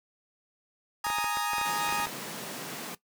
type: chord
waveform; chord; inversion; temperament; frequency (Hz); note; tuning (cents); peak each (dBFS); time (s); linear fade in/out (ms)
sawtooth; Ab suspended second; none; equal; 830.6 / 932.3 / 1244.5; Ab5 / Bb5 / Eb6; 0 / 0 / 0; -29; 1.04-2.06; 5
type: clicks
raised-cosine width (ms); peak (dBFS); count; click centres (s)
0.5; -21; 12; 1.067 / 1.102 / 1.185 / 1.243 / 1.371 / 1.534 / 1.583 / 1.614 / 1.89 / 1.925 / 2 / 2.07
type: high-pass noise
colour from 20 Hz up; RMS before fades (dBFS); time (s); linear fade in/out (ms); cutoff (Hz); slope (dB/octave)
pink; -39; 1.65-2.95; 5; 140; 48
effects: noise-tail reverb RT60 0.1 s tail -17 dB re dry

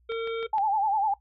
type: harmonic tone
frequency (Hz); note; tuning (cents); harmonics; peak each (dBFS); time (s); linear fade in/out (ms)
455.5; A#4; -40; 1 / 3 / 5 / 7 / 8; -27 / -37 / -41 / -44 / -45; 0.09-0.47; 10
type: click train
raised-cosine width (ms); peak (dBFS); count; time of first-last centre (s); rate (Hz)
0.3; -27; 4; 0.12-0.582; 6.49
type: tone with vibrato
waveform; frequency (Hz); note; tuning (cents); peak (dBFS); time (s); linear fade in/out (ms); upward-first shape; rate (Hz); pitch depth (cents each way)
sine; 830.6; G#5; 0; -22; 0.53-1.14; 5; sine; 10; 110
effects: noise-tail reverb RT60 0.1 s tail -17 dB re dry + added 60 Hz sine -60 dBFS peak until 1.2 s

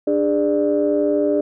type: tone cluster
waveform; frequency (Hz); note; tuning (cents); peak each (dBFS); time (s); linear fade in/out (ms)
sine; 296.1 / 408.9 / 593; D4 / G#4 / D5; +14 / -27 / +17; -19; 0.07-1.41; 5
effects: tanh soft clip ceiling -7 dBFS

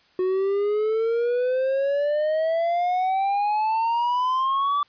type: exponential sweep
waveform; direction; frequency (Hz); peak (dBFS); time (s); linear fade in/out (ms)
triangle; up; 365.7 to 1166; -18; 0.19-4.83; 2
effects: white hiss -59 dBFS RMS until 4.88 s + resampled to 11025 Hz

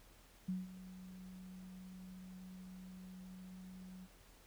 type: tone with ADSR envelope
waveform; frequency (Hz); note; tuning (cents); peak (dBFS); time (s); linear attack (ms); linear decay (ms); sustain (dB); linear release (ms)
sine; 185; F#3; 0; -35; 0.48-4.08; 10; 180; -15; 47
effects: added 42 Hz sine -65 dBFS peak until 4.46 s + pink hiss -65 dBFS RMS until 4.46 s

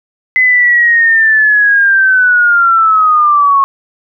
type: linear sweep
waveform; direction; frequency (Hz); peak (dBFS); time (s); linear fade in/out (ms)
sine; down; 2037 to 1090; -5; 0.36-3.64; 0
effects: none

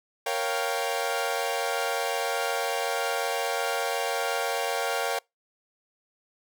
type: chord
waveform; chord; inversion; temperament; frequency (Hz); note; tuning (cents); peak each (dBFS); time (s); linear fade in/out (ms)
sawtooth; G half-diminished seventh; first; equal; 466.2 / 554.4 / 698.5 / 784; Bb4 / Db5 / F5 / G5; 0 / 0 / 0 / 0; -28; 0.26-5.19; 5
effects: noise-tail reverb RT60 0.2 s tail -26 dB re dry

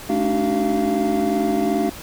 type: tone cluster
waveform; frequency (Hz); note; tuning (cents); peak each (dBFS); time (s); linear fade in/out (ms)
triangle; 214.5 / 282.8 / 305.5 / 380.5 / 691; A3 / C#4 / D#4 / F#4 / F5; -44 / +35 / -32 / +48 / -19; -22; 0.09-1.9; 10
effects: pink hiss -37 dBFS RMS until 2.02 s

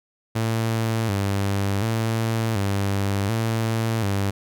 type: tone with vibrato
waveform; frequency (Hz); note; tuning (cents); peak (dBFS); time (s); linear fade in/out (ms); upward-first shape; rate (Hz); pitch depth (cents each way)
sawtooth; 105.8; G#2; +33; -17; 0.35-4.31; 10; square; 0.68; 110
effects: none

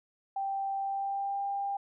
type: tone with pitch glide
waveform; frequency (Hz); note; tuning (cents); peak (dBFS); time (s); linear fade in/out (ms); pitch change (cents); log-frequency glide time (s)
sine; 784 to 797.2; G5 to G5; 0 to +29; -30; 0.36-1.77; 5; +29; 0.78-1.43
effects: none

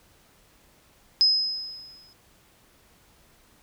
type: tone with exponential decay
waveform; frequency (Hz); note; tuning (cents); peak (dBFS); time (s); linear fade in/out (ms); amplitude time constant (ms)
sine; 5080; D#8; +35; -14; 1.21-2.13; 0; 200
effects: pink hiss -59 dBFS RMS until 3.62 s

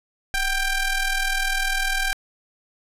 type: ring-modulated tone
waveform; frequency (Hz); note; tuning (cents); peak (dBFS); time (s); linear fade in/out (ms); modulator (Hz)
sawtooth; 785; G5; +2; -14; 0.34-2.13; 0; 805
effects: resampled to 32000 Hz

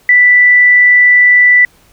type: tone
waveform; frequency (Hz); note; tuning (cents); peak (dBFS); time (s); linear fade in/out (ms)
sine; 1975.5; B6; 0; -3; 0.09-1.65; 2
effects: pink hiss -48 dBFS RMS until 1.92 s

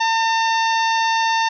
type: harmonic tone with a mistuned harmonic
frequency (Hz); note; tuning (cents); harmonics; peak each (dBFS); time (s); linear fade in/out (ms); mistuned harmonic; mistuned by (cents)
904; A5; +47; 1 / 2 / 3 / 4 / 5 / 6 / 7; -17 / -23 / -27 / -29 / -31 / -33 / -34; 0-1.49; 10; 7; -67
effects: none

